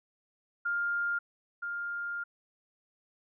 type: tone pair in turn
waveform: sine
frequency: 1404 / 1404 Hz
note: F6 / F6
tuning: +9 / +9 cents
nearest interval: unison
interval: 0 cents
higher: neither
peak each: -28 / -33 dBFS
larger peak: first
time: 0.65-1.19 / 1.62-2.24 s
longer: second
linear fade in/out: 10 ms
effects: none